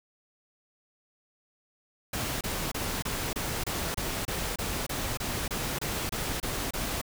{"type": "noise bursts", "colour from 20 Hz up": "pink", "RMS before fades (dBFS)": -32, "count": 16, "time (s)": [2.13, 7.015], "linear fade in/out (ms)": 5, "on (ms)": 280, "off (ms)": 27, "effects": []}